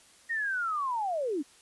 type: linear sweep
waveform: sine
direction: down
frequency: 1881 to 260.6 Hz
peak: -28 dBFS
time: 0.29-1.43 s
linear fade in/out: 20 ms
effects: white hiss -58 dBFS RMS until 1.61 s + resampled to 24000 Hz